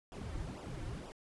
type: noise with flanger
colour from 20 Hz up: brown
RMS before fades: -43 dBFS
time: 0.12-1.12 s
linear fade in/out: 0 ms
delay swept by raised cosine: 0.46 to 4.86 ms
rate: 2.1 Hz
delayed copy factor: -0.85
effects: resampled to 24000 Hz